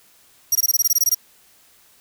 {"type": "tone bursts", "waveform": "25% pulse", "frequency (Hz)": 5700, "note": "F8", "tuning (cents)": 34, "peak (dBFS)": -9, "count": 12, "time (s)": [0.52, 1.147], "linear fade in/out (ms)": 5, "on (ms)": 33, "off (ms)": 21, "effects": ["white hiss -54 dBFS RMS until 2 s"]}